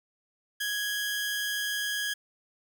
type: tone pair together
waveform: sawtooth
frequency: 1661.2 / 3132 Hz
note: G#6 / G7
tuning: 0 / -2 cents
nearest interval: major seventh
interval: 1098 cents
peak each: -26 / -34 dBFS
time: 0.6-2.14 s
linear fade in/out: 10 ms
effects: none